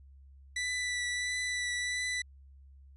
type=tone with vibrato; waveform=sawtooth; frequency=1975.5 Hz; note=B6; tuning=in tune; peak=-28 dBFS; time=0.56-2.22 s; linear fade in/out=5 ms; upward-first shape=triangle; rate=1.5 Hz; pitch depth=17 cents each way; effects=added 68 Hz sine -52 dBFS peak until 2.96 s + resampled to 24000 Hz